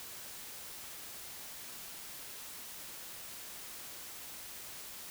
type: silence
effects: white hiss -47 dBFS RMS until 5.1 s